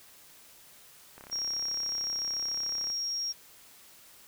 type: click train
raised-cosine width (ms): 0.5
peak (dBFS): -32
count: 59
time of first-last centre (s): 1.18-2.901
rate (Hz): 33.7
type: tone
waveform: sine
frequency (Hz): 5590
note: F8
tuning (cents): +1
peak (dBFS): -30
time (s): 1.31-3.33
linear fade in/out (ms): 20
effects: white hiss -55 dBFS RMS until 4.27 s